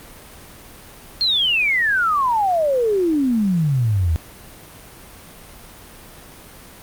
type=exponential sweep; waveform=sine; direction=down; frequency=4306 to 76.3 Hz; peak=-15 dBFS; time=1.21-4.16 s; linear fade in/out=0 ms; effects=pink hiss -41 dBFS RMS until 6.82 s + Opus 32 kbps

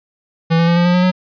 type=tone with pitch steps; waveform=square; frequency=164.81 / 167.79 / 170.82 / 173.91 / 177.05 / 180.25 / 183.5 Hz; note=E3 / E3 / F3 / F3 / F3 / F#3 / F#3; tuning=0 / +31 / -38 / -7 / +24 / -45 / -14 cents; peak=-11 dBFS; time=0.5-1.116 s; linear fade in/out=20 ms; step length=88 ms; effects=resampled to 11025 Hz

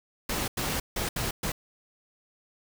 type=noise bursts at uneven times; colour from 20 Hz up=pink; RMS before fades=-30 dBFS; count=5; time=0.29-0.48 / 0.57-0.8 / 0.96-1.09 / 1.16-1.31 / 1.43-1.52 s; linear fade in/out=5 ms; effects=none

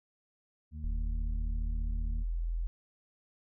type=harmonic tone; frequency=76.7 Hz; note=D#2; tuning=24 cents flat; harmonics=1 / 2 / 3; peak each=-39 / -50 / -49 dBFS; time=0.71-2.25 s; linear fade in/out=50 ms
type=tone; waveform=sine; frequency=41.82 Hz; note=E1; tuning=26 cents sharp; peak=-30 dBFS; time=0.84-2.67 s; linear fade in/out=0 ms
effects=none

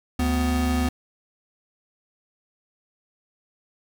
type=tone pair together; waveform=square; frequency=74.12 / 249.3 Hz; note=D2 / B3; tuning=+17 / +16 cents; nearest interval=octave + major sixth; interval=2099 cents; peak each=-24 dBFS; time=0.19-0.89 s; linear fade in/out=5 ms; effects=none

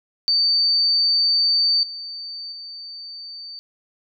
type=tone with level steps; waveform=sine; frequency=4585 Hz; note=D8; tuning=42 cents flat; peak=-15 / -30 / -33 dBFS; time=0.28-3.59 s; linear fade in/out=0 ms; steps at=1.83 / 2.52 s; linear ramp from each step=2 ms; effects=none

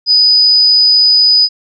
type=tone; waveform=sine; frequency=4978 Hz; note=D#8; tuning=in tune; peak=-5 dBFS; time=0.06-1.49 s; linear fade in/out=50 ms; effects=none

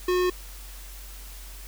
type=tone with notch filter; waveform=square; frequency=362.3 Hz; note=F#4; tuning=36 cents flat; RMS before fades=-23 dBFS; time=0.08-0.3 s; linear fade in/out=5 ms; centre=10000 Hz; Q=0.62; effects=added 46 Hz sine -40 dBFS peak until 1.67 s + white hiss -46 dBFS RMS until 1.67 s

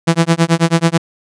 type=tone with tremolo; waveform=sawtooth; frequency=166.4 Hz; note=E3; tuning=17 cents sharp; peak=-3 dBFS; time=0.07-0.98 s; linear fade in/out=10 ms; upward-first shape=sine; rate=9.2 Hz; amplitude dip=100%; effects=resampled to 22050 Hz

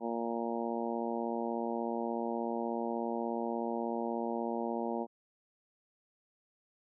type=harmonic tone; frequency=116.54 Hz; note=A#2; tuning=in tune; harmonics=2 / 3 / 4 / 5 / 6 / 7 / 8; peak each=-37 / -39 / -40 / -41 / -42 / -42 / -43 dBFS; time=0-5.07 s; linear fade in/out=50 ms; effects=none

